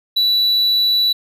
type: tone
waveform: triangle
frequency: 3947 Hz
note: B7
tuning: 2 cents flat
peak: -11 dBFS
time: 0.16-1.13 s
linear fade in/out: 10 ms
effects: none